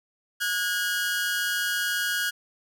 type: tone pair together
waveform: sawtooth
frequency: 1450 / 1635.5 Hz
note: F#6 / G#6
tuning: -35 / -27 cents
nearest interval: major second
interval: 208 cents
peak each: -24 dBFS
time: 0.4-2.31 s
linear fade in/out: 20 ms
effects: none